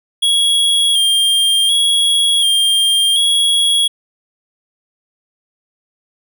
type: tone with vibrato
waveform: square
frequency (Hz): 3263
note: G#7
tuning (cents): -31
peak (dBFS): -11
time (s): 0.22-3.88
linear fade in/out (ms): 10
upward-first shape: square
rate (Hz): 0.68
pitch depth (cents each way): 34
effects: none